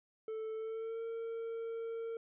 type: tone with pitch glide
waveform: triangle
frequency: 440 to 456.6 Hz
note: A4 to A#4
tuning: 0 to -36 cents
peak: -36 dBFS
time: 0.28-2.17 s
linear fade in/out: 2 ms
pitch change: +64 cents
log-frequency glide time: 0.55-1.03 s
effects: resampled to 8000 Hz